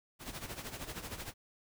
pink noise with tremolo, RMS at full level -41 dBFS, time 0.19-1.34 s, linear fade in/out 50 ms, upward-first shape sine, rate 13 Hz, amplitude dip 70%, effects none

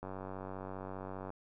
click train, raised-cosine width 1 ms, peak -29 dBFS, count 122, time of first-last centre 0.03-1.304 s, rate 95 Hz, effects none

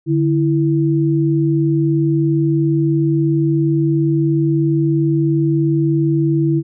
sine tone pair together, 146.62 / 329.6 Hz, D3 / E4, -3 / 0 cents, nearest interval octave + major second, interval 1403 cents, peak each -15 dBFS, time 0.06-6.63 s, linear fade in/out 50 ms, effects none

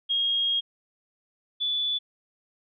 sine tone pair in turn, 3261 / 3463 Hz, G#7 / A7, -32 / -28 cents, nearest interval minor second, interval 104 cents, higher second, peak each -22 / -24 dBFS, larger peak first, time 0.09-0.61 / 1.6-1.99 s, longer first, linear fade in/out 20 ms, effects none

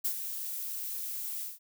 violet noise with ADSR envelope, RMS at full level -29 dBFS, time 0.04-1.59 s, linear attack 13 ms, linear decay 81 ms, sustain -8 dB, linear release 160 ms, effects none

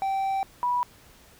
triangle / sine tone pair in turn, 777 / 979 Hz, G5 / B5, -16 / -15 cents, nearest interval major third, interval 401 cents, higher second, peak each -22 dBFS, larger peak neither, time 0.02-0.43 / 0.63-0.83 s, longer first, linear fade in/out 0 ms, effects pink hiss -54 dBFS RMS until 1.39 s

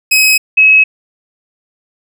sawtooth / sine tone pair in turn, 2544 / 2566 Hz, D#7 / E7, +38 / -47 cents, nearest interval unison, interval 15 cents, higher second, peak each -3 dBFS, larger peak neither, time 0.11-0.38 / 0.57-0.84 s, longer neither, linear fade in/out 10 ms, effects none

